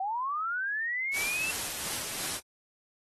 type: linear sweep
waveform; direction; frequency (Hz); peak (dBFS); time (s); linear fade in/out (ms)
sine; up; 741 to 2695; -29; 0-1.51; 5
type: noise with tremolo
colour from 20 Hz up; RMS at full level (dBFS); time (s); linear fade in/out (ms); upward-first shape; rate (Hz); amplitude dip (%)
white; -33; 1.12-2.41; 50; sine; 2.8; 30
effects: AAC 32 kbps